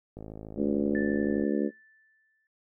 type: click train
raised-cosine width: 2 ms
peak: -28 dBFS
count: 69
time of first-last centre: 0.17-1.436 s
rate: 53.7 Hz
type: harmonic tone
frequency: 71.7 Hz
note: D2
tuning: 41 cents flat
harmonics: 3 / 4 / 5 / 6 / 7 / 8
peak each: -29 / -29 / -31 / -36 / -35 / -40 dBFS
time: 0.56-1.71 s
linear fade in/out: 50 ms
type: tone with exponential decay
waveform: sine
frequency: 1760 Hz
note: A6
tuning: in tune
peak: -33 dBFS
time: 0.95-2.47 s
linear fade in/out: 1 ms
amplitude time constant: 330 ms
effects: noise-tail reverb RT60 0.2 s tail -25 dB re dry